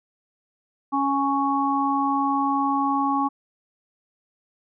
harmonic tone, 277.2 Hz, C#4, in tune, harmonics 1 / 3 / 4, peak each -24 / -24 / -24 dBFS, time 0.92-3.29 s, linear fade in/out 20 ms, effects none

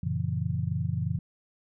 sine chord, F# dominant seventh, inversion none, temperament just, 92.5 / 115.62 / 138.75 / 166.5 Hz, F#2 / A#2 / C#3 / E3, 0 / -14 / +2 / +18 cents, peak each -32 dBFS, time 0.03-1.19 s, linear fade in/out 5 ms, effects none

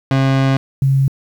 30% pulse / sine tone pair in turn, 134.5 / 135.59 Hz, C3 / C#3, +48 / -38 cents, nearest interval unison, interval 14 cents, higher second, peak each -9 / -10 dBFS, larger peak first, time 0.11-0.57 / 0.82-1.08 s, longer first, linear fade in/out 2 ms, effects low-pass 4000 Hz 12 dB/octave + 7-bit

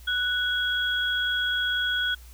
sine tone pair together, 1480 / 3322 Hz, F#6 / G#7, 0 / 0 cents, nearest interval octave + major second, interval 1400 cents, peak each -25 / -27 dBFS, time 0.07-2.15 s, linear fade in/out 10 ms, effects added 60 Hz sine -44 dBFS peak until 2.33 s + white hiss -54 dBFS RMS until 2.33 s

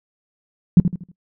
sine tone with echo, 176.2 Hz, F3, 16 cents sharp, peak -4 dBFS, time 0.77-0.8 s, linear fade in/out 2 ms, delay 79 ms, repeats 4, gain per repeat -9 dB, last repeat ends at 1.116 s, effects noise-tail reverb RT60 0.1 s tail -22 dB re dry

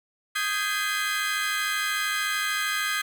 30% pulse chord, Ab major seventh, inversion second, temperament equal with one note detuned, 1244.5 / 1568 / 1661.2 / 2049 Hz, Eb6 / G6 / Ab6 / C7, 0 / 0 / 0 / -37 cents, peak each -28 dBFS, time 0.35-3.02 s, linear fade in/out 10 ms, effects none

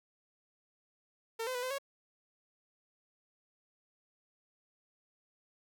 sawtooth tone with pitch steps, 453.6 / 512 / 493.2 / 513 / 552 Hz, A#4 / C5 / B4 / C5 / C#5, -47 / -38 / -2 / -34 / -7 cents, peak -31 dBFS, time 1.39-1.785 s, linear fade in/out 10 ms, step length 79 ms, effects none

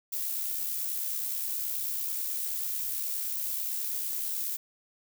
violet noise with amplitude modulation, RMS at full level -31 dBFS, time 0.12-4.57 s, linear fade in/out 10 ms, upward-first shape sine, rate 69.3 Hz, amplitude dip 35%, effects none

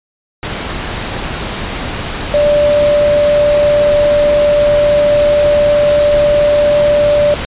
sine tone in noise, 587.3 Hz, D5, in tune, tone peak -7 dBFS, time 2.34-7.34 s, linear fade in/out 0 ms, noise pink, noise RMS -20 dBFS, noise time 0.43-7.45 s, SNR +10 dB, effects resampled to 8000 Hz

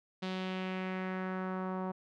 sawtooth tone with low-pass filter sweep, 186.6 Hz, F#3, 15 cents sharp, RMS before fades -37 dBFS, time 0.22-1.92 s, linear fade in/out 10 ms, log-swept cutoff 3900 to 980 Hz, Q 2, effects none

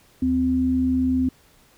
sine tone pair together, 76.61 / 257.7 Hz, D#2 / C4, -26 / -26 cents, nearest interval octave + major sixth, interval 2100 cents, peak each -28 / -18 dBFS, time 0.22-1.29 s, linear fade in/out 5 ms, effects pink hiss -56 dBFS RMS until 1.77 s

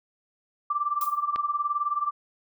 sine tone with tremolo, 1174.7 Hz, D6, in tune, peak -21 dBFS, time 0.7-2.11 s, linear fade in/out 5 ms, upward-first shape sine, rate 19 Hz, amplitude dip 80%
violet noise with exponential decay, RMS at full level -32 dBFS, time 1.01-1.24 s, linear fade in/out 1 ms, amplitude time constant 48 ms
click, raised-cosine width 0.3 ms, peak -19 dBFS, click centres 1.36 s
effects none

